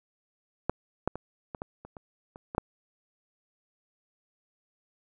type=clicks; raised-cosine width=1 ms; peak=-11 / -12 / -22 / -22 / -21 / -30 / -29 / -30 / -22 / -10 dBFS; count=10; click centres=0.696 / 1.076 / 1.156 / 1.548 / 1.619 / 1.85 / 1.968 / 2.359 / 2.549 / 2.581 s; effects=none